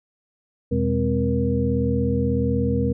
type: tone cluster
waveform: sine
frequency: 82.4 / 123.9 / 202.3 / 258.9 / 474.3 Hz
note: E2 / B2 / G#3 / C4 / A#4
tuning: 0 / +6 / -45 / -18 / +30 cents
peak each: -25 dBFS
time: 0.71-2.93 s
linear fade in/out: 10 ms
effects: none